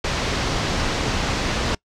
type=low-pass noise; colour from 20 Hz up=pink; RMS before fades=-23 dBFS; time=0.04-1.75 s; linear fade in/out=5 ms; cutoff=6100 Hz; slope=24 dB/octave; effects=noise-tail reverb RT60 0.1 s tail -24 dB re dry